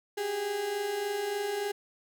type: tone pair together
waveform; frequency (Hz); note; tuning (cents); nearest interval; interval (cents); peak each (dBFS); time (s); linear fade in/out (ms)
35% pulse; 386.6 / 410; G4 / G#4; -24 / -22; minor second; 102; -37 / -29; 0.17-1.72; 10
effects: none